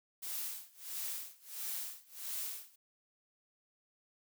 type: noise with tremolo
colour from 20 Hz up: blue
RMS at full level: -39 dBFS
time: 0.22-2.76 s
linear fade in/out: 10 ms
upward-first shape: sine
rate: 1.5 Hz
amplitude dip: 95%
effects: none